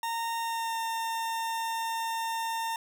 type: tone with pitch glide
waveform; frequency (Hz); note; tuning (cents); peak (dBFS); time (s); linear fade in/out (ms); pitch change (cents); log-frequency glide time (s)
40% pulse; 921 to 909.4; A#5 to A#5; -21 to -43; -29; 0.03-2.76; 2; -22; 0.39-0.77
effects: none